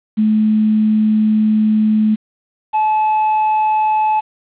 sine / triangle tone pair in turn, 215.5 / 862 Hz, A3 / A5, -36 / -36 cents, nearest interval 2 octaves, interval 2400 cents, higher second, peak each -10 dBFS, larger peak neither, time 0.17-2.16 / 2.73-4.21 s, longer first, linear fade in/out 20 ms, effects resampled to 8000 Hz + 7-bit

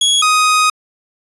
sawtooth tone pair in turn, 3338 / 1250.3 Hz, G#7 / D#6, +8 / +8 cents, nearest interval octave + perfect fourth, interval 1700 cents, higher first, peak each -7 / -6 dBFS, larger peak second, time 0.01-0.22 / 0.22-0.7 s, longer second, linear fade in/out 5 ms, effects resampled to 24000 Hz

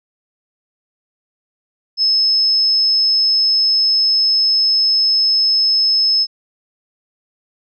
sine tone, 5200 Hz, E8, 24 cents flat, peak -11 dBFS, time 1.97-6.27 s, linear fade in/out 50 ms, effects none

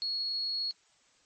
sine tone, 4331 Hz, C#8, 41 cents flat, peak -30 dBFS, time 0.02-0.71 s, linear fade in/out 0 ms, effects white hiss -66 dBFS RMS until 1.25 s + MP3 32 kbps

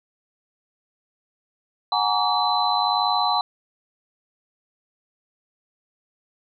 sine tone cluster, 732 / 833 / 935 / 1148 / 4023 Hz, F#5 / G#5 / A#5 / D6 / B7, -19 / +5 / +5 / -40 / +31 cents, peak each -25 dBFS, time 1.92-3.41 s, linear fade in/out 2 ms, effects none

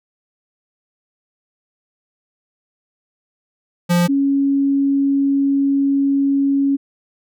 square / sine tone pair in turn, 174.61 / 277.2 Hz, F3 / C#4, 0 / 0 cents, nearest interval minor sixth, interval 800 cents, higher second, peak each -13 dBFS, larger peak neither, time 3.89-4.08 / 4.08-6.77 s, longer second, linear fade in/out 20 ms, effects none

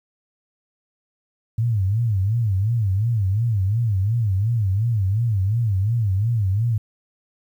sine tone with vibrato, 105.8 Hz, G#2, 33 cents sharp, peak -17 dBFS, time 1.58-6.78 s, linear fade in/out 5 ms, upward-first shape sine, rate 2.8 Hz, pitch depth 210 cents each way, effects 9-bit

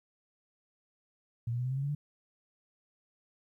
sine tone with pitch steps, 116.54 / 120.44 / 124.47 / 128.64 / 132.94 / 137.39 / 141.99 / 146.75 Hz, A#2 / B2 / B2 / C3 / C3 / C#3 / C#3 / D3, 0 / -43 / +14 / -29 / +28 / -15 / +42 / -1 cents, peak -30 dBFS, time 1.47-1.95 s, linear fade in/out 5 ms, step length 60 ms, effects 12-bit

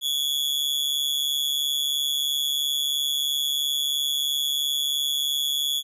40% pulse tone with amplitude modulation, 3393 Hz, G#7, 36 cents sharp, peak -18 dBFS, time 0.01-5.83 s, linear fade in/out 50 ms, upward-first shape sine, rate 143 Hz, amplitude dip 80%, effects none

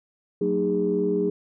sine tone cluster, 184.3 / 225.7 / 305.5 / 409.3 Hz, F#3 / A3 / D#4 / G#4, -7 / +44 / -32 / -25 cents, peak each -27 / -31 / -28 / -22 dBFS, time 0.41-1.3 s, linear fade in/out 5 ms, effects tanh soft clip ceiling -11 dBFS

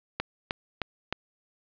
click train, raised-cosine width 0.3 ms, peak -12 dBFS, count 4, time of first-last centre 0.2-1.126 s, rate 3.24 Hz, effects resampled to 11025 Hz + 9-bit

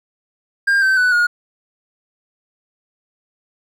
triangle tone with pitch steps, 1604 / 1545.8 / 1489.7 / 1435.6 Hz, G6 / G6 / F#6 / F6, +39 / -25 / +11 / +47 cents, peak -10 dBFS, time 0.67-1.27 s, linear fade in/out 10 ms, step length 150 ms, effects none

